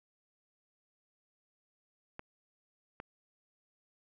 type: clicks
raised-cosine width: 0.5 ms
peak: -27 dBFS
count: 2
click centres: 2.194 / 3.001 s
effects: none